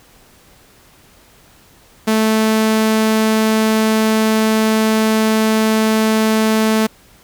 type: tone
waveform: sawtooth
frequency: 219.1 Hz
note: A3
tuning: 7 cents flat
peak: -8 dBFS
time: 2.07-6.87 s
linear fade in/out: 10 ms
effects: pink hiss -48 dBFS RMS until 7.23 s